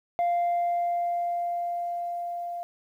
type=tone with level ramp; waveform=sine; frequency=696 Hz; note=F5; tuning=6 cents flat; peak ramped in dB=-19 to -31 dBFS; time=0.19-2.63 s; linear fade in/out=0 ms; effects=tanh soft clip ceiling -21 dBFS + 10-bit